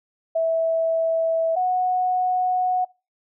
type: tone pair in turn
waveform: sine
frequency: 654 / 734.1 Hz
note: E5 / F#5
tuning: -14 / -14 cents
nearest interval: major second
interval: 200 cents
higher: second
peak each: -18 dBFS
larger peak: neither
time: 0.35-1.56 / 1.56-2.85 s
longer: second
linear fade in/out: 10 ms
effects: noise-tail reverb RT60 0.3 s tail -25 dB re dry